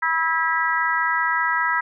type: harmonic tone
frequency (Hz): 325.1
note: E4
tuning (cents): -24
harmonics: 3 / 4 / 5 / 6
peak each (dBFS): -24 / -24 / -24 / -24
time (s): 0.02-1.81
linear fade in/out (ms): 10
effects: none